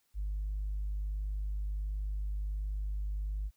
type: tone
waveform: sine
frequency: 50.7 Hz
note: G#1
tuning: 41 cents flat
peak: -31 dBFS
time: 0.14-3.51 s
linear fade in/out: 50 ms
effects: tanh soft clip ceiling -29 dBFS + white hiss -75 dBFS RMS until 3.56 s